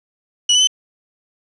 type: tone with pitch steps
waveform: 30% pulse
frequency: 2939 / 2994 / 3050 Hz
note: F#7 / F#7 / G7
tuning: -12 / +20 / -48 cents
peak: -8 dBFS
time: 0.49-0.673 s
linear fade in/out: 5 ms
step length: 61 ms
effects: resampled to 22050 Hz + 7-bit